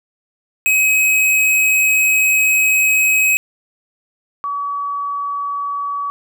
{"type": "tone pair in turn", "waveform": ["square", "sine"], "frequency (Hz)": [2542, 1138.2], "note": ["D#7", "C#6"], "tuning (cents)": [36, 45], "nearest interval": "octave + major second", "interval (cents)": 1391, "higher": "first", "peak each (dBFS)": [-12, -19], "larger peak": "first", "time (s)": [[0.66, 3.37], [4.44, 6.1]], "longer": "first", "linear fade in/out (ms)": 0, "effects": []}